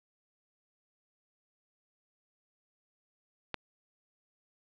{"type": "click", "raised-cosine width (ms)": 0.3, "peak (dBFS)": -17, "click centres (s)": 3.543, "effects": ["resampled to 11025 Hz", "9-bit"]}